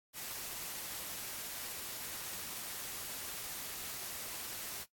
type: noise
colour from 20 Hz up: white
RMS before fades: -43 dBFS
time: 0.13-4.86 s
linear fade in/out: 50 ms
effects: noise-tail reverb RT60 0.1 s tail -17 dB re dry + AAC 64 kbps